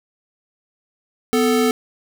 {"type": "tone pair together", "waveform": "square", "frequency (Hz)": [249.5, 440], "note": ["B3", "A4"], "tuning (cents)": [18, 0], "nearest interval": "minor seventh", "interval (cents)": 982, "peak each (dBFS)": -18, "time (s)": [1.33, 1.71], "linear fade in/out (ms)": 0, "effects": []}